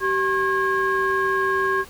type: tone cluster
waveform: sine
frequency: 385.5 / 1078 / 1635 Hz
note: G4 / C#6 / G#6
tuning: -29 / -49 / -28 cents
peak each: -22 dBFS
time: 0-1.85 s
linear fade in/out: 50 ms
effects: tanh soft clip ceiling -12 dBFS + pink hiss -44 dBFS RMS until 1.89 s